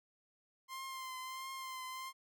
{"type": "tone with vibrato", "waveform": "sawtooth", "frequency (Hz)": 1046.5, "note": "C6", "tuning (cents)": 0, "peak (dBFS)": -39, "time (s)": [0.68, 2.13], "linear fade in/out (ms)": 50, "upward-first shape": "triangle", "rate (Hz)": 1.5, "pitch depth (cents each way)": 34, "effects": []}